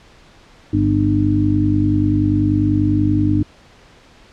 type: harmonic tone with a mistuned harmonic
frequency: 50.3 Hz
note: G1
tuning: 45 cents sharp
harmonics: 1 / 2 / 3 / 4 / 5 / 6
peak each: -27 / -17 / -28 / -28 / -21 / -16 dBFS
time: 0.73-3.43 s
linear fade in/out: 5 ms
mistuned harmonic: 3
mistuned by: -45 cents
effects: pink hiss -47 dBFS RMS until 4.32 s + low-pass 5000 Hz 12 dB/octave